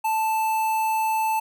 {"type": "tone with notch filter", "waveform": "square", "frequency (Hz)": 880, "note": "A5", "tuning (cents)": 0, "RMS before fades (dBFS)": -23, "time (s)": [0.04, 1.4], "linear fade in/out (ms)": 10, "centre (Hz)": 4900, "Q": 0.87, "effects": []}